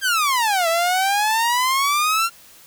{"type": "exponential two-way sweep", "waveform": "sawtooth", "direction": "down then up", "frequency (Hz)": [1626, 653, 1385], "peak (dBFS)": -13, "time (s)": [0.01, 2.3], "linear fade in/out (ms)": 50, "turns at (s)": 0.68, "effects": ["white hiss -47 dBFS RMS until 2.66 s"]}